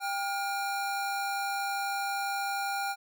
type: tone pair together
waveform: square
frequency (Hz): 795 / 1420.5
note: G5 / F6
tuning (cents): +24 / +29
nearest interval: minor seventh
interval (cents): 1005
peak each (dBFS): -32 / -36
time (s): 0-2.96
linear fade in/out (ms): 50
effects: none